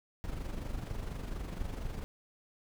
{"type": "noise with amplitude modulation", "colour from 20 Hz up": "brown", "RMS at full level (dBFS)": -36, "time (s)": [0.24, 2.04], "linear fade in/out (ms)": 0, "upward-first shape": "sine", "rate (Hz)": 24.2, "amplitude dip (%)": 55, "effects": []}